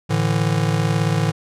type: chord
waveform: square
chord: A suspended fourth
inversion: none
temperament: just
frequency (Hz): 110 / 146.67 / 165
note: A2 / D3 / E3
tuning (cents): 0 / -2 / +2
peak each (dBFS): -22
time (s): 0.09-1.32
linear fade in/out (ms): 20
effects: low-pass 9000 Hz 12 dB/octave